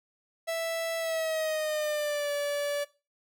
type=tone with pitch glide; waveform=45% pulse; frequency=659.3 to 577.3 Hz; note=E5 to D5; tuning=0 to -30 cents; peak=-28 dBFS; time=0.47-2.85 s; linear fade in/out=20 ms; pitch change=-230 cents; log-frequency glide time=0.98-2.32 s; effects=noise-tail reverb RT60 0.3 s tail -18 dB re dry